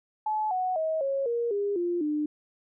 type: tone with pitch steps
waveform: sine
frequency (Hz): 859 / 739.2 / 636.1 / 547.4 / 471.1 / 405.4 / 348.9 / 300.2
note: A5 / F#5 / D#5 / C#5 / A#4 / G#4 / F4 / D4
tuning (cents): -42 / -2 / +38 / -22 / +18 / -42 / -2 / +38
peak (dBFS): -25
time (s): 0.26-2.26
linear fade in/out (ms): 5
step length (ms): 250
effects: none